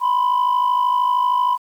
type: tone pair together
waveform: sine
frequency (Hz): 985 / 1038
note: B5 / C6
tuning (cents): -5 / -14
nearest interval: minor second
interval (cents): 91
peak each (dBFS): -14 / -18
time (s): 0-1.58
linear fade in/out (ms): 50
effects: tanh soft clip ceiling -12 dBFS + 8-bit